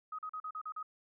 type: tone bursts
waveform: sine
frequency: 1259 Hz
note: D#6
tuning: 20 cents sharp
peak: -38 dBFS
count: 7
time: 0.12-0.829 s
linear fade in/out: 5 ms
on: 67 ms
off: 40 ms
effects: none